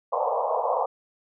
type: band-pass noise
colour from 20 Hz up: pink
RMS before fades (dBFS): -25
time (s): 0.12-0.86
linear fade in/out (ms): 10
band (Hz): 470 to 1100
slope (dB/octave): 96
effects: none